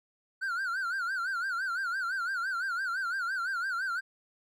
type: tone with vibrato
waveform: triangle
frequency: 1472 Hz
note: F#6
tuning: 9 cents flat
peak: -28 dBFS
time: 0.41-4.01 s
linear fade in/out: 20 ms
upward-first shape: sine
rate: 5.9 Hz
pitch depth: 140 cents each way
effects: none